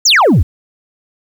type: exponential sweep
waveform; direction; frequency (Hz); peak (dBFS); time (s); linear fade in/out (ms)
sine; down; 7459 to 63.8; -3; 0.05-0.43; 10
effects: tanh soft clip ceiling -5 dBFS + 7-bit